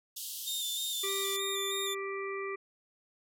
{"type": "band-pass noise", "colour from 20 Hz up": "white", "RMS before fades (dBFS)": -41, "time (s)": [0.16, 1.37], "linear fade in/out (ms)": 10, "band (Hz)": [2900, 16000], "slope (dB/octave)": 96}
{"type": "tone with vibrato", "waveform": "sawtooth", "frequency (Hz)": 3608, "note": "A7", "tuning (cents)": 43, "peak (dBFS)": -31, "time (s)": [0.46, 1.95], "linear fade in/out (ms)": 20, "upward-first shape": "square", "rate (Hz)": 3.2, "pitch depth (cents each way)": 30}
{"type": "harmonic tone", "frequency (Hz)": 392, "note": "G4", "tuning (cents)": 0, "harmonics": [1, 3, 5, 6], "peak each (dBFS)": [-36, -41, -43, -44], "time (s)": [1.03, 2.56], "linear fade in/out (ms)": 10}
{"effects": []}